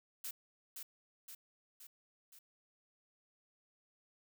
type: noise with echo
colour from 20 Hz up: blue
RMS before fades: -43 dBFS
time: 0.24-0.31 s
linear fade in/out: 5 ms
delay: 520 ms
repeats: 4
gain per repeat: -4 dB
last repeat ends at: 2.39 s
effects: none